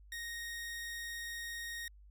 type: tone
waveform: sawtooth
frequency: 1864.7 Hz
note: A#6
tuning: in tune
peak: -37 dBFS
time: 0.12-1.88 s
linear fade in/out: 2 ms
effects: added 50 Hz sine -55 dBFS peak until 2.1 s